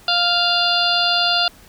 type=harmonic tone with a mistuned harmonic; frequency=699 Hz; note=F5; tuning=1 cent sharp; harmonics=1 / 2 / 4 / 5 / 6 / 7; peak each=-22 / -22 / -22 / -22 / -22 / -22 dBFS; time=0.08-1.48 s; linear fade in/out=2 ms; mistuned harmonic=7; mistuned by=-47 cents; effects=pink hiss -47 dBFS RMS until 1.68 s